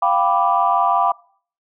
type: chord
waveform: sine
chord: G dominant seventh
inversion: third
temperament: equal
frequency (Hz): 698.5 / 784 / 987.8 / 1174.7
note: F5 / G5 / B5 / D6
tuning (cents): 0 / 0 / 0 / 0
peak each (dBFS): -19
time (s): 0.02-1.12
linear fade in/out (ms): 5
effects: noise-tail reverb RT60 0.5 s tail -23 dB re dry + tanh soft clip ceiling -3 dBFS